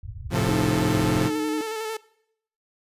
white low-pass noise, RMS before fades -36 dBFS, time 0.03-1.26 s, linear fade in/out 10 ms, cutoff 120 Hz, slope 96 dB/octave
sawtooth chord, F major, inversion first, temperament equal with one note detuned, 110 / 133.02 / 174.61 Hz, A2 / C3 / F3, 0 / +29 / 0 cents, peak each -22 dBFS, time 0.3-1.31 s, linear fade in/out 50 ms
sawtooth tone with vibrato, 440 Hz, A4, in tune, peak -24 dBFS, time 0.35-1.97 s, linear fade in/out 5 ms, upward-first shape square, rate 11 Hz, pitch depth 26 cents each way
sine tone, 307.8 Hz, D#4, 19 cents flat, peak -25 dBFS, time 0.49-1.61 s, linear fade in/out 0 ms
effects noise-tail reverb RT60 0.7 s tail -20 dB re dry + resampled to 32000 Hz

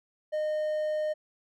triangle tone, 613 Hz, D#5, 26 cents flat, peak -25 dBFS, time 0.32-1.14 s, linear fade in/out 20 ms, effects none

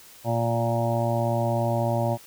harmonic tone with a mistuned harmonic, 116.54 Hz, A#2, in tune, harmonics 1 / 2 / 3 / 5 / 6 / 7 / 8, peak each -25 / -31 / -33 / -27 / -31 / -33 / -34 dBFS, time 0.24-2.18 s, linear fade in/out 50 ms, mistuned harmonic 1, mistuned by +17 cents, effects white hiss -49 dBFS RMS until 2.26 s

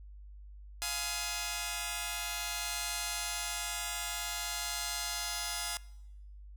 5% pulse chord, F half-diminished seventh, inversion none, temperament just, 698.5 / 838.1 / 1005.8 / 1257.2 Hz, F5 / Ab5 / Cb6 / Eb6, 0 / +16 / +31 / +18 cents, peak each -27 / -27 / -32 / -32 dBFS, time 0.82-5.77 s, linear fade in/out 0 ms, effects noise-tail reverb RT60 0.9 s tail -22 dB re dry + added 50 Hz sine -47 dBFS peak until 6.56 s

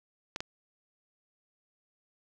clicks, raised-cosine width 0.2 ms, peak -17 dBFS, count 2, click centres 0.361 / 0.405 s, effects none

